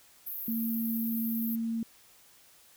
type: band-pass noise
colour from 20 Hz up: white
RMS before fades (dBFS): -38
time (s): 0.26-1.56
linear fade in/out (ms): 10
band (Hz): 12000 to 16000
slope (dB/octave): 96
type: tone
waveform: sine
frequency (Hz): 227.7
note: A#3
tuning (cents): -40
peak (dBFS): -29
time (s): 0.48-1.83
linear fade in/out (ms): 2
effects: white hiss -59 dBFS RMS until 2.76 s